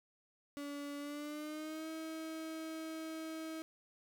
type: tone with pitch glide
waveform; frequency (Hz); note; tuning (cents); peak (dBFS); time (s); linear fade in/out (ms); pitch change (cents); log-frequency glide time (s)
35% pulse; 286.4 to 319.6; D4 to D#4; -43 to +47; -40; 0.57-3.62; 0; +190; 0.98-1.89
effects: none